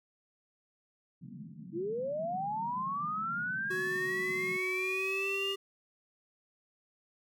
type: band-pass noise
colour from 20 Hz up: white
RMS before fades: -47 dBFS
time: 1.21-4.57 s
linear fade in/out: 5 ms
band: 140 to 230 Hz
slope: 48 dB/octave
type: linear sweep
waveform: sine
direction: up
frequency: 311.7 to 2864 Hz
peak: -32 dBFS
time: 1.72-5.56 s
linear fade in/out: 50 ms
type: tone with pitch glide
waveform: square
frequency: 370.5 to 392.5 Hz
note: F#4 to G4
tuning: +2 to +2 cents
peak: -36 dBFS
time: 3.7-5.56 s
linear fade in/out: 10 ms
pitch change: +100 cents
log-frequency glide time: 4.76-5.28 s
effects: none